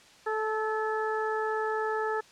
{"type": "harmonic tone with a mistuned harmonic", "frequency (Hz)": 435.9, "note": "A4", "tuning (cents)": -16, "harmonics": [1, 2, 3, 4], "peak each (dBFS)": [-30, -33, -35, -36], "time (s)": [0.26, 2.21], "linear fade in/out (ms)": 10, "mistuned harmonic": 4, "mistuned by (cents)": -19, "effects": ["white hiss -55 dBFS RMS until 2.31 s", "low-pass 6000 Hz 12 dB/octave"]}